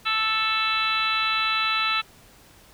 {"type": "harmonic tone with a mistuned harmonic", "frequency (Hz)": 440, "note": "A4", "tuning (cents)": 0, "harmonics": [2, 3, 4, 5, 6, 7, 8, 9], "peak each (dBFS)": [-37, -25, -33, -33, -26, -36, -32, -29], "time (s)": [0.05, 2.02], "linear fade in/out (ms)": 20, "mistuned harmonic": 8, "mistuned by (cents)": -45, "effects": ["pink hiss -52 dBFS RMS until 2.73 s"]}